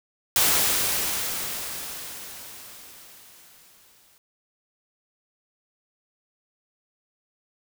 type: noise with exponential decay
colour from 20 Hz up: white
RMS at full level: -19 dBFS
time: 0.36-4.18 s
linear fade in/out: 1 ms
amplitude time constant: 830 ms
effects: none